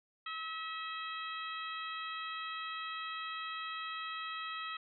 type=harmonic tone; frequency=645 Hz; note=E5; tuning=38 cents flat; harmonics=2 / 3 / 4 / 5 / 6; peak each=-41 / -46 / -47 / -47 / -50 dBFS; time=0.26-4.77 s; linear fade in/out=5 ms; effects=none